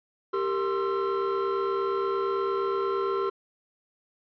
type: tone cluster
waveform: triangle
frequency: 391.6 / 460.2 / 1051 / 1342 Hz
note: G4 / A#4 / C6 / E6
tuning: -2 / -22 / +7 / +31 cents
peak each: -24 / -30 / -30 / -31 dBFS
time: 0.33-3.3 s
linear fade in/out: 10 ms
effects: tanh soft clip ceiling -18 dBFS + resampled to 11025 Hz